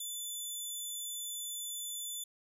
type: tone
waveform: 10% pulse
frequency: 3501 Hz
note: A7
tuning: 9 cents flat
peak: -30 dBFS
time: 0-2.24 s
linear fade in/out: 5 ms
effects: resampled to 32000 Hz